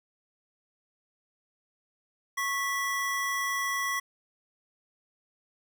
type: tone pair together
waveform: square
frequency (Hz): 1101 / 1967.4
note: C#6 / B6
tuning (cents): -12 / -7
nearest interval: minor seventh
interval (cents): 1005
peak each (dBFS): -32 / -31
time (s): 2.37-4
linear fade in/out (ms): 10
effects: none